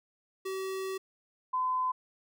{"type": "tone pair in turn", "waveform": ["square", "sine"], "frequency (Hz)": [381.7, 1019], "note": ["G4", "C6"], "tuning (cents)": [-46, -46], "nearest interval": "octave + perfect fourth", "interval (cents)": 1700, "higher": "second", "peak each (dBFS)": [-34, -27], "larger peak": "second", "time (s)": [[0.45, 0.98], [1.53, 1.92]], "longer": "first", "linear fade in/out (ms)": 10, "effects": []}